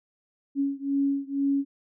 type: beating tone pair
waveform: sine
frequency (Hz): 277.2 / 279.3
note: C#4 / C#4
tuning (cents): 0 / +13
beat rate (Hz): 2.1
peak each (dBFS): -26 / -27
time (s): 0.55-1.65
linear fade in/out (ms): 50
effects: none